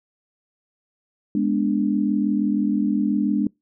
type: chord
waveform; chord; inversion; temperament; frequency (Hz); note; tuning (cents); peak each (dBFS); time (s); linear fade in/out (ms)
sine; G# diminished; none; equal; 207.7 / 246.9 / 293.7; G#3 / B3 / D4; 0 / 0 / 0; -21 / -25 / -22; 1.35-3.47; 2
effects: noise-tail reverb RT60 0.2 s tail -26 dB re dry